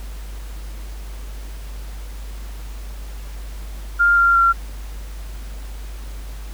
sine tone with pitch steps, 1400 / 1385.5 / 1371.2 Hz, F6 / F6 / F6, +4 / -14 / -32 cents, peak -11 dBFS, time 3.99-4.53 s, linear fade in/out 20 ms, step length 180 ms, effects added 50 Hz sine -29 dBFS peak until 6.53 s + pink hiss -43 dBFS RMS until 6.53 s

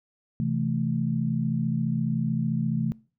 sine chord, A minor, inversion first, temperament equal, 130.81 / 164.81 / 220 Hz, C3 / E3 / A3, 0 / 0 / 0 cents, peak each -28 dBFS, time 0.4-2.92 s, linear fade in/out 0 ms, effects noise-tail reverb RT60 0.4 s tail -23 dB re dry

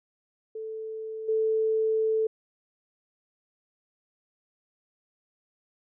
sine tone with level steps, 440 Hz, A4, in tune, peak -33 / -22 dBFS, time 0.55-2.27 s, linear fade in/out 5 ms, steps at 1.28 s, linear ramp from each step 10 ms, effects none

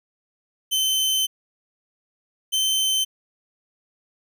sawtooth tone pair in turn, 3074 / 3086 Hz, G7 / G7, -35 / -28 cents, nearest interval unison, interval 7 cents, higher second, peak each -16 dBFS, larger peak neither, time 0.71-1.27 / 2.52-3.05 s, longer first, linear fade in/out 20 ms, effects none

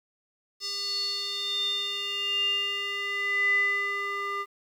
square tone with band-pass filter sweep, 400.8 Hz, G4, 38 cents sharp, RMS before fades -29 dBFS, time 0.6-4.46 s, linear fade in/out 50 ms, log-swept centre 5000 to 1500 Hz, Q 10, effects 10-bit

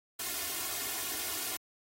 white noise with comb filter, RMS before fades -36 dBFS, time 0.19-1.57 s, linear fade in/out 5 ms, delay 2.8 ms, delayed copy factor +0.85, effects high-pass 80 Hz 12 dB/octave + AAC 48 kbps

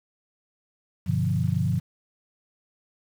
sine chord, G dominant seventh, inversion none, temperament equal, 98 / 123.47 / 146.83 / 174.61 Hz, G2 / B2 / D3 / F3, 0 / 0 / 0 / 0 cents, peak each -27 dBFS, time 1.06-1.8 s, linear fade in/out 20 ms, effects 8-bit

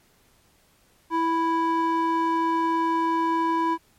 square tone with band-pass filter, 329.6 Hz, E4, in tune, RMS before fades -23 dBFS, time 1.1-3.78 s, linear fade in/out 50 ms, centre 790 Hz, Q 5.6, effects pink hiss -61 dBFS RMS until 3.98 s + MP3 64 kbps

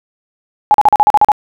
sine tone bursts, 840 Hz, G#5, 19 cents sharp, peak -3 dBFS, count 9, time 0.71-1.318 s, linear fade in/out 0 ms, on 32 ms, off 40 ms, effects none

